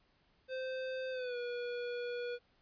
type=tone with pitch glide; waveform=square; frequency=519 to 484.2 Hz; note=C5 to B4; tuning=-14 to -34 cents; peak=-38 dBFS; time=0.48-2.39 s; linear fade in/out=50 ms; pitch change=-120 cents; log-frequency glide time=1.11-1.37 s; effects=pink hiss -72 dBFS RMS until 2.61 s + resampled to 11025 Hz